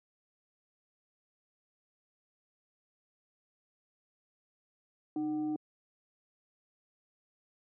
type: tone with frequency modulation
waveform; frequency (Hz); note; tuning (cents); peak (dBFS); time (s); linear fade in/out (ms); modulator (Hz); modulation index
sine; 306.3; D#4; -27; -30; 5.16-5.56; 2; 444; 0.35
effects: high-pass 200 Hz 12 dB/octave